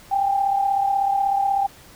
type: tone pair together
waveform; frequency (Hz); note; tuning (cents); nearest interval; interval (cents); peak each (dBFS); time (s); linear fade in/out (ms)
sine; 789 / 825.3; G5 / G#5; +11 / -11; minor second; 78; -18 / -26; 0.11-1.67; 10
effects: pink hiss -47 dBFS RMS until 1.95 s

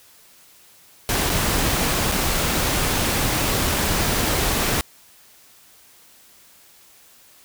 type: noise with dropouts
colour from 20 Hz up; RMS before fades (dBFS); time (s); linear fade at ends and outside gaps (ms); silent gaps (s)
pink; -21; 1.09-4.81; 0; 1.296-1.3 / 2.116-2.121
effects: white hiss -51 dBFS RMS until 7.44 s

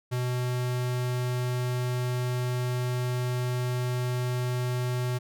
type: tone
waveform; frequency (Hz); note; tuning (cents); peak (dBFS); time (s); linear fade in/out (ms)
square; 124.5; B2; +14; -27; 0.11-5.19; 20
effects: none

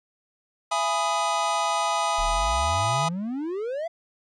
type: chord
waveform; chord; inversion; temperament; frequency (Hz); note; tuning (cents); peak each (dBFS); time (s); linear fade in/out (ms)
square; E major seventh; none; equal with one note detuned; 670.4 / 830.6 / 987.8 / 1244.5; E5 / G#5 / B5 / D#6; +29 / 0 / 0 / 0; -30 / -28 / -30 / -28; 0.71-3.09; 10
type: exponential sweep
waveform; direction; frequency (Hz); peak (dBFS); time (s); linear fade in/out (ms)
triangle; up; 31.83 to 693; -25; 2.18-3.88; 10
effects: resampled to 22050 Hz

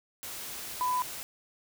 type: tone in noise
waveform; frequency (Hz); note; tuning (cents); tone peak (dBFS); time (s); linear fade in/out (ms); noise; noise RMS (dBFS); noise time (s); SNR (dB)
sine; 999; B5; +20; -26; 0.81-1.02; 0; white; -40; 0.23-1.23; +11
effects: none

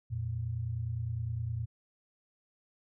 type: tone pair together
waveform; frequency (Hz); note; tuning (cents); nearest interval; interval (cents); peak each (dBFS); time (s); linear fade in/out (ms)
sine; 86.7 / 116.5; F2 / A#2; -12 / -1; perfect fourth; 511; -38 / -33; 0.1-1.66; 20
effects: none

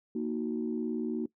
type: chord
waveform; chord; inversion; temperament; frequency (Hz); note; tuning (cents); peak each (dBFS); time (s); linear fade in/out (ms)
sine; D# minor; second; equal; 233.1 / 311.1 / 370; A#3 / D#4 / F#4; 0 / 0 / 0; -32 / -35 / -35; 0.15-1.26; 5
effects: noise-tail reverb RT60 0.1 s tail -20 dB re dry + tanh soft clip ceiling -21 dBFS

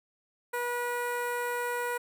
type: tone with notch filter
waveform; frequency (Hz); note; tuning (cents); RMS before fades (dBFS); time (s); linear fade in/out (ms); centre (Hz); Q
15% pulse; 484.7; B4; -32; -32; 0.53-1.98; 10; 4900; 0.97
effects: none

